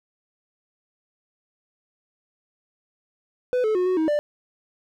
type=tone with pitch steps; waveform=triangle; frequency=499.5 / 433.4 / 363 / 369.4 / 317.2 / 591 Hz; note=B4 / A4 / F#4 / F#4 / D#4 / D5; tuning=+20 / -26 / -33 / -3 / +33 / +11 cents; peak=-17 dBFS; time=3.53-4.19 s; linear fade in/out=0 ms; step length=110 ms; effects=none